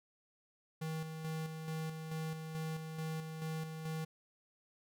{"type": "tone with tremolo", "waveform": "square", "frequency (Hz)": 159, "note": "D#3", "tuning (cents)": 38, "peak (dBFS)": -38, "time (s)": [0.81, 4.05], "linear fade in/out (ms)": 10, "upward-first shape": "square", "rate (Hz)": 2.3, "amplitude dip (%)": 45, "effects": []}